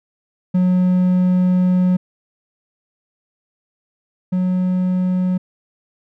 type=tone pair in turn; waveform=triangle; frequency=182.1 / 183.1 Hz; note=F#3 / F#3; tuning=-27 / -18 cents; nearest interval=unison; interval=9 cents; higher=second; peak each=-10 / -13 dBFS; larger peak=first; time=0.54-1.97 / 4.32-5.38 s; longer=first; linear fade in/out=10 ms; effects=none